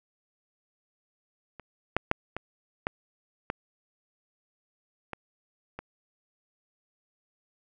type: clicks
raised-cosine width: 0.5 ms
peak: -28 / -8 / -7 / -18 / -12 / -14 / -20 / -22 dBFS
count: 8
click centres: 1.597 / 1.966 / 2.114 / 2.366 / 2.869 / 3.501 / 5.133 / 5.79 s
effects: none